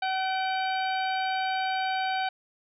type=harmonic tone with a mistuned harmonic; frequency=758 Hz; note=F#5; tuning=42 cents sharp; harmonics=1 / 2 / 3 / 4 / 5 / 6; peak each=-27 / -33 / -37 / -39 / -41 / -43 dBFS; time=0.02-2.29 s; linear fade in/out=5 ms; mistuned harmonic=3; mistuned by=+49 cents; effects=none